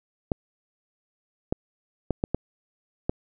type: clicks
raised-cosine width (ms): 2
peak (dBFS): -10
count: 6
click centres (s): 0.318 / 1.525 / 2.107 / 2.239 / 2.346 / 3.095
effects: none